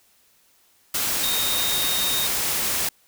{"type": "tone in noise", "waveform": "sine", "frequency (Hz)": 3711, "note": "A#7", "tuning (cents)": -9, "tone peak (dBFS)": -25, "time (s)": [1.23, 2.27], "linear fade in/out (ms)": 5, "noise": "white", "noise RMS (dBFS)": -24, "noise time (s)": [0.94, 2.89], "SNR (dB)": -4, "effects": ["white hiss -60 dBFS RMS until 3.07 s"]}